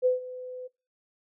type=tone with ADSR envelope; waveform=sine; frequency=505 Hz; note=B4; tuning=39 cents sharp; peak=-18 dBFS; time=0.02-0.68 s; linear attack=36 ms; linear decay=140 ms; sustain=-18 dB; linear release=18 ms; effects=noise-tail reverb RT60 0.3 s tail -23 dB re dry